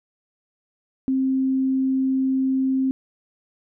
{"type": "tone", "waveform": "sine", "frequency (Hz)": 264.2, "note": "C4", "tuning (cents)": 17, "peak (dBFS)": -18, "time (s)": [1.08, 2.91], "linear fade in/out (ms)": 0, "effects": []}